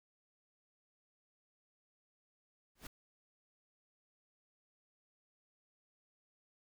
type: noise with exponential growth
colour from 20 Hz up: pink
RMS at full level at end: -43 dBFS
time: 2.75-2.87 s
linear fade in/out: 5 ms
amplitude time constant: 26 ms
effects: none